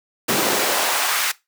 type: noise with high-pass filter sweep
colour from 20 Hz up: pink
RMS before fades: -20 dBFS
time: 0.28-1.32 s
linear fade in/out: 10 ms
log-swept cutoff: 230 to 1600 Hz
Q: 1.1
effects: noise-tail reverb RT60 0.2 s tail -19 dB re dry